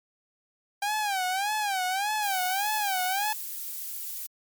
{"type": "tone with vibrato", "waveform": "sawtooth", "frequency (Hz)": 793, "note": "G5", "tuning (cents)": 20, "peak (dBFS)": -22, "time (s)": [0.82, 3.33], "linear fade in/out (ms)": 5, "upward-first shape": "sine", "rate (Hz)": 1.7, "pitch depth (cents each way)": 140}
{"type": "noise", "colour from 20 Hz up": "violet", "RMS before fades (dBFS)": -35, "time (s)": [2.22, 4.27], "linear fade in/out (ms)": 10}
{"effects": ["MP3 96 kbps"]}